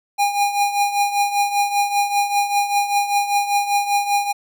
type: tone with tremolo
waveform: square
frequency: 812 Hz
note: G#5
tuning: 39 cents flat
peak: -14 dBFS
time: 0.18-4.33 s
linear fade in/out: 20 ms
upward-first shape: triangle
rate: 5.1 Hz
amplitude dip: 75%
effects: none